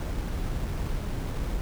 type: noise with sample-and-hold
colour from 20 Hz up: brown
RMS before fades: -30 dBFS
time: 0-1.61 s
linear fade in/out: 0 ms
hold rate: 7350 Hz
effects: none